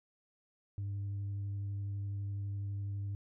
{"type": "tone with vibrato", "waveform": "sine", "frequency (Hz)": 100, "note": "G2", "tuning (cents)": 35, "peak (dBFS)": -33, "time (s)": [0.78, 3.15], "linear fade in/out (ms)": 0, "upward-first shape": "triangle", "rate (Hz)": 12, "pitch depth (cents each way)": 11, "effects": ["tanh soft clip ceiling -34 dBFS"]}